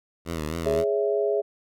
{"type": "tone with vibrato", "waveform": "10% pulse", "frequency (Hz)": 79.9, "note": "D#2", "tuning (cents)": 47, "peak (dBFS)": -20, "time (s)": [0.25, 0.85], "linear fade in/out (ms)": 50, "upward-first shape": "sine", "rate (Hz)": 3.8, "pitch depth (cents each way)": 92}
{"type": "chord", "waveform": "sine", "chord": "C# minor", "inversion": "second", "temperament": "equal with one note detuned", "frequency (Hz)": [415.3, 559.5, 659.3], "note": ["G#4", "C#5", "E5"], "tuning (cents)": [0, 16, 0], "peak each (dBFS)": [-23, -28, -27], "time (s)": [0.65, 1.42], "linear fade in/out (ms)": 20}
{"effects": []}